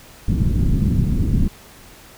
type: low-pass noise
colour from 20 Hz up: pink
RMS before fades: -17 dBFS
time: 0.28-1.48 s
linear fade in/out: 5 ms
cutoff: 250 Hz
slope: 24 dB/octave
effects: pink hiss -44 dBFS RMS until 2.17 s